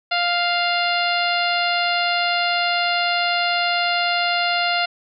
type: harmonic tone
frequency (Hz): 699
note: F5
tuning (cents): +1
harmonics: 1 / 2 / 3 / 4 / 5 / 6 / 7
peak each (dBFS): -22 / -24 / -26 / -25 / -30 / -27 / -33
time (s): 0.11-4.86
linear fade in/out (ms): 10
effects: none